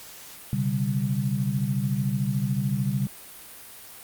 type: tone cluster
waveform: sine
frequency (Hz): 127.5 / 141.1 / 196.1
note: C3 / C#3 / G3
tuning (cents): -44 / +31 / +1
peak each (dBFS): -27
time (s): 0.53-3.07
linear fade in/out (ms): 0
effects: white hiss -44 dBFS RMS until 4.03 s + Opus 48 kbps